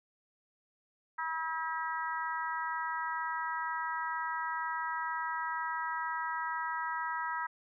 harmonic tone, 322.1 Hz, E4, 40 cents flat, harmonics 3 / 4 / 5 / 6, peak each -36 / -38 / -40 / -42 dBFS, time 1.18-7.47 s, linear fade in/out 10 ms, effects none

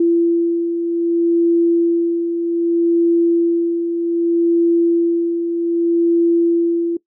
sine beating tone pair, 338.1 / 338.74 Hz, E4 / E4, +44 / +47 cents, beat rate 0.64 Hz, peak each -22 / -13 dBFS, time 0-6.97 s, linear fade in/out 5 ms, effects noise-tail reverb RT60 0.1 s tail -20 dB re dry

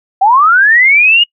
sine linear sweep, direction up, 740 to 2900 Hz, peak -4 dBFS, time 0.21-1.24 s, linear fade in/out 10 ms, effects noise-tail reverb RT60 0.1 s tail -26 dB re dry

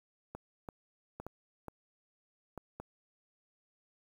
clicks, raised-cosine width 1 ms, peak -28 dBFS, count 7, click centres 0.35 / 0.688 / 1.2 / 1.266 / 1.683 / 2.577 / 2.8 s, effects 9-bit

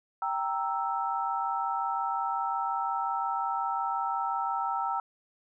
sine chord, E diminished, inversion first, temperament equal with one note detuned, 784 / 929.6 / 1318.5 Hz, G5 / Bb5 / E6, 0 / -5 / 0 cents, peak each -32 dBFS, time 0.22-5 s, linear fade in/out 2 ms, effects none

